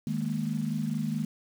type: chord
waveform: sine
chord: D# suspended fourth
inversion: none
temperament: equal with one note detuned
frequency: 155.56 / 207.7 / 232.3 Hz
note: D#3 / G#3 / A#3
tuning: 0 / 0 / -6 cents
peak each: -32 dBFS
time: 0.07-1.25 s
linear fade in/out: 2 ms
effects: 8-bit